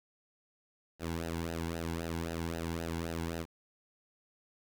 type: tone with flanger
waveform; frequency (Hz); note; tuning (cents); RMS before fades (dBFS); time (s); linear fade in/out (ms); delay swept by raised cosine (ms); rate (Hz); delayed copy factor
sawtooth; 83.1; E2; +15; -37; 0.99-3.46; 50; 0.88 to 1.67; 3.8; -0.85
effects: 10-bit